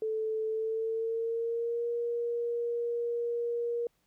sine tone with pitch glide, 438.3 to 472.5 Hz, A4 to A#4, -7 to +23 cents, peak -29 dBFS, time 0.02-3.87 s, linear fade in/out 2 ms, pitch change +130 cents, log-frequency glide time 0.47-1.87 s, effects pink hiss -74 dBFS RMS until 4.06 s

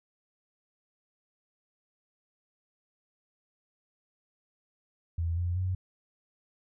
sine tone with pitch steps, 83.7 / 87.6 / 92.4 Hz, E2 / F2 / F#2, +27 / +6 / -2 cents, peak -27 dBFS, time 5.18-5.75 s, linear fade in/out 5 ms, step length 190 ms, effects none

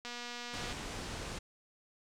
click train, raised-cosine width 0.2 ms, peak -26 dBFS, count 164, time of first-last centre 0.05-0.726 s, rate 241 Hz
pink low-pass noise, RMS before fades -42 dBFS, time 0.53-1.39 s, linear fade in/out 10 ms, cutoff 8000 Hz, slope 24 dB/octave
effects none

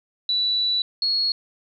sine tone pair in turn, 3951 / 4326 Hz, B7 / C#8, 0 / -43 cents, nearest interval major second, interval 157 cents, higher second, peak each -19 dBFS, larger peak neither, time 0.29-0.82 / 1.02-1.32 s, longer first, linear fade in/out 2 ms, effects none

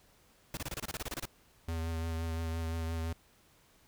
pink noise bursts, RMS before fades -38 dBFS, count 13, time 0.54-1.255 s, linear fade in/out 2 ms, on 31 ms, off 26 ms
square tone with vibrato, 82 Hz, E2, 9 cents flat, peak -34 dBFS, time 1.68-3.13 s, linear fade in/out 5 ms, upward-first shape triangle, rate 5.8 Hz, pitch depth 24 cents each way
effects pink hiss -65 dBFS RMS until 3.87 s

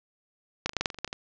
clicks, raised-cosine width 0.2 ms, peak -10 / -13 / -30 / -8 / -10 / -6 / -19 / -29 / -21 / -12 / -23 / -17 dBFS, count 12, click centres 0.66 / 0.694 / 0.734 / 0.767 / 0.81 / 0.858 / 0.902 / 0.945 / 0.987 / 1.046 / 1.077 / 1.129 s, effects resampled to 16000 Hz + 8-bit

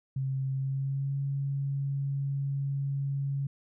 sine tone with pitch glide, 133.9 to 138.78 Hz, C3 to C#3, +40 to +2 cents, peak -28 dBFS, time 0.16-3.47 s, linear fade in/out 5 ms, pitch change +62 cents, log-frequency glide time 0.53-1.17 s, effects none

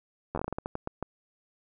slowing click train, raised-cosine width 1 ms, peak -18 dBFS, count 13, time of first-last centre 0.35-1.027 s, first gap 11 ms, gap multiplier 1.27, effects none

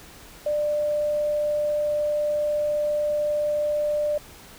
sine tone, 595 Hz, D5, 22 cents sharp, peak -21 dBFS, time 0.46-4.18 s, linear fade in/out 5 ms, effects pink hiss -46 dBFS RMS until 4.58 s

